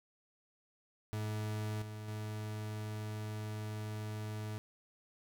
40% pulse tone with level steps, 107 Hz, A2, 48 cents flat, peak -35 / -42 / -38 dBFS, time 1.13-4.58 s, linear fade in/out 0 ms, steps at 1.82 / 2.08 s, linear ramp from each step 2 ms, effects none

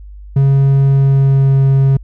triangle tone with pitch glide, 137.3 to 135.8 Hz, C#3 to C#3, -16 to -35 cents, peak -5 dBFS, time 0.36-1.97 s, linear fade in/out 5 ms, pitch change -19 cents, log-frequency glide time 0.88-1.6 s, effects added 50 Hz sine -30 dBFS peak until 2.03 s

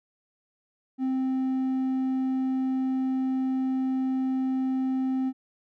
sine tone with hard clipping, 261.6 Hz, C4, in tune, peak -25 dBFS, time 0.98-5.33 s, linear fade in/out 50 ms, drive 3 dB, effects none

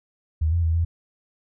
sine tone with pitch steps, 78.7 / 85.1 / 81.4 / 83.8 Hz, D#2 / F2 / E2 / E2, +20 / -44 / -21 / +29 cents, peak -18 dBFS, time 0.41-0.85 s, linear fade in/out 10 ms, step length 110 ms, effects none

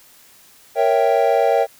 triangle chord, A# diminished seventh, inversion none, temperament equal, 466.2 / 554.4 / 659.3 / 784 Hz, A#4 / C#5 / E5 / G5, 0 / 0 / 0 / 0 cents, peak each -17 dBFS, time 0.75-1.67 s, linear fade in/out 50 ms, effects white hiss -49 dBFS RMS until 1.79 s

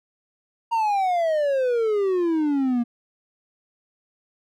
triangle exponential sweep, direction down, 938 to 233.1 Hz, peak -17 dBFS, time 0.71-2.84 s, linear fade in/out 20 ms, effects none

